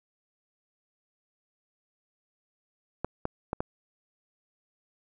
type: clicks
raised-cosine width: 1 ms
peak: -15 dBFS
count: 4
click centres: 3.046 / 3.254 / 3.531 / 3.605 s
effects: none